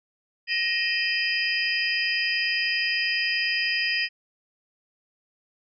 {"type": "tone cluster", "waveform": "sine", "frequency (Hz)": [1875, 2442, 2630, 3086, 4935], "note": ["A#6", "D#7", "E7", "G7", "D#8"], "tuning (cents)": [10, -33, -5, -28, -15], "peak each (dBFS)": [-27, -30, -30, -32, -28], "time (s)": [0.47, 4.09], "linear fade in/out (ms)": 50, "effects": []}